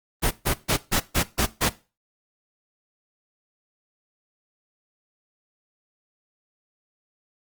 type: noise bursts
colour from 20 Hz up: pink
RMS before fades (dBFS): -21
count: 7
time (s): 0.22-1.697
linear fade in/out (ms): 20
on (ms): 91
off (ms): 140
effects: noise-tail reverb RT60 0.3 s tail -18 dB re dry + Opus 32 kbps